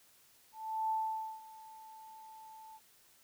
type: tone with ADSR envelope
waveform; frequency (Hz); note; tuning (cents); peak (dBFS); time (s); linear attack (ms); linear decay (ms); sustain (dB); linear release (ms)
sine; 880; A5; 0; -30; 0.52-2.8; 380; 500; -20; 42
effects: white hiss -65 dBFS RMS until 3.23 s